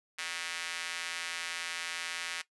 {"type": "tone with high-pass filter", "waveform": "square", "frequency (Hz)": 85.2, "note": "F2", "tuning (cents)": -42, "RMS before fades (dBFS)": -38, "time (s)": [0.18, 2.42], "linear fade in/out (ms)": 10, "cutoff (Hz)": 2000, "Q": 1.3, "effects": ["noise-tail reverb RT60 0.1 s tail -17 dB re dry", "resampled to 24000 Hz"]}